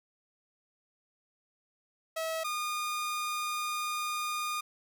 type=tone pair in turn; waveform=sawtooth; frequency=646 / 1219.5 Hz; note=E5 / D#6; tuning=-35 / -35 cents; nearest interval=major seventh; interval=1100 cents; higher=second; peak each=-28 dBFS; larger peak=neither; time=2.16-2.44 / 2.44-4.61 s; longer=second; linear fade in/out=10 ms; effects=none